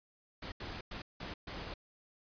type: noise bursts at uneven times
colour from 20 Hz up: pink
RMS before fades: -43 dBFS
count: 5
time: 0.42-0.52 / 0.6-0.81 / 0.91-1.02 / 1.2-1.34 / 1.47-1.74 s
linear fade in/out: 5 ms
effects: resampled to 11025 Hz